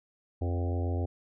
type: harmonic tone with a mistuned harmonic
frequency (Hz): 87.31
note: F2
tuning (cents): 0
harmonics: 1 / 3 / 4 / 5 / 6 / 7 / 8 / 9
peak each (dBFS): -28 / -38 / -40 / -42 / -44 / -45 / -46 / -47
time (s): 0.41-1.06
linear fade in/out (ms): 10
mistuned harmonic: 8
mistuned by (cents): +23
effects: none

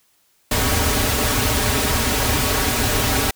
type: noise with comb filter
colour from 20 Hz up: pink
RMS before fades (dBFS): -19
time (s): 0.51-3.31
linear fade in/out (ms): 5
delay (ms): 5.8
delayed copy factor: -0.9
effects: white hiss -61 dBFS RMS until 3.35 s

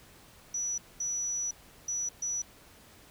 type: tone bursts at uneven times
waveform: sine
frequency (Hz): 5900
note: F#8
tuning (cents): -6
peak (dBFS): -30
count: 4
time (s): 0.54-0.78 / 1-1.51 / 1.88-2.09 / 2.22-2.42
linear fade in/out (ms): 5
effects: pink hiss -56 dBFS RMS until 3.1 s

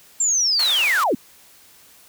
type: linear sweep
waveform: sine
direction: down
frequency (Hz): 7459 to 186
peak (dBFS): -16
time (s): 0.2-1.15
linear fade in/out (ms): 5
type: high-pass noise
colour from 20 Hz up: pink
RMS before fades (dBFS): -29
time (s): 0.59-1.04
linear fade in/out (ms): 5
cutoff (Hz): 1000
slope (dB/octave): 12
effects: white hiss -50 dBFS RMS until 2.08 s

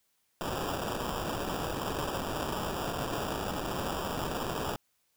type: noise with sample-and-hold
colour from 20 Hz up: blue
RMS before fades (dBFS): -34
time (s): 0.41-4.76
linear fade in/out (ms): 0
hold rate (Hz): 2100
effects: white hiss -74 dBFS RMS until 5.16 s

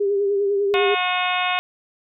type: tone with vibrato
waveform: sine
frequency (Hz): 401.4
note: G4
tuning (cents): +41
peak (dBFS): -17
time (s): 0-0.95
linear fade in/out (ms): 10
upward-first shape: sine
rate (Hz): 10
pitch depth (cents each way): 39
type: harmonic tone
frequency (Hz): 362.4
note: F#4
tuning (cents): -36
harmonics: 2 / 3 / 4 / 5 / 6 / 7 / 8 / 9 / 10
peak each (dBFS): -24 / -26 / -29 / -35 / -28 / -26 / -30 / -36 / -31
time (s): 0.74-1.59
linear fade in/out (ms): 0
effects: none

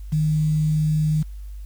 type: tone with quantisation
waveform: sine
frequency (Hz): 154.2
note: D#3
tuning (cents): -15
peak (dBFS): -17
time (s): 0.12-1.23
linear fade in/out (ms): 10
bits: 7
effects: added 50 Hz sine -32 dBFS peak until 1.65 s + white hiss -59 dBFS RMS until 1.65 s

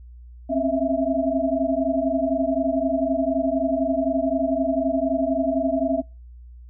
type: tone cluster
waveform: sine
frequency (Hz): 261.7 / 273.1 / 645 / 669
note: C4 / C#4 / E5 / E5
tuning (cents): 0 / -26 / -38 / +25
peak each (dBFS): -25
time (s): 0.49-6.02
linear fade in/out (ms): 20
effects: noise-tail reverb RT60 0.3 s tail -26 dB re dry + added 60 Hz sine -40 dBFS peak until 6.69 s

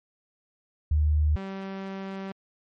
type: tone pair in turn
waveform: sine / sawtooth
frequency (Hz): 75.7 / 193.36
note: D#2 / G3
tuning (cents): -47 / -23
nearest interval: octave + major third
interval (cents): 1624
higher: second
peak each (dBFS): -19 / -29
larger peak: first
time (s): 0.91-1.36 / 1.36-2.32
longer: second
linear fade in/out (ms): 5
effects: low-pass 3000 Hz 12 dB/octave + MP3 48 kbps

